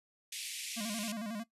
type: band-pass noise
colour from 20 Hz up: pink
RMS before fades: -42 dBFS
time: 0.32-1.12 s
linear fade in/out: 5 ms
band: 2200 to 12000 Hz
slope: 48 dB/octave
type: tone with vibrato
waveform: square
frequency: 217.5 Hz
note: A3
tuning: 20 cents flat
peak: -38 dBFS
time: 0.76-1.44 s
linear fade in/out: 20 ms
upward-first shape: square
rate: 11 Hz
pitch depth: 95 cents each way
effects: noise-tail reverb RT60 0.1 s tail -17 dB re dry + resampled to 32000 Hz